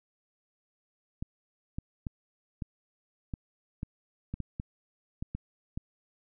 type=clicks; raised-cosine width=5 ms; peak=-22 dBFS; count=12; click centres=1.225 / 1.785 / 2.068 / 2.622 / 3.338 / 3.831 / 4.34 / 4.403 / 4.599 / 5.225 / 5.35 / 5.775 s; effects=none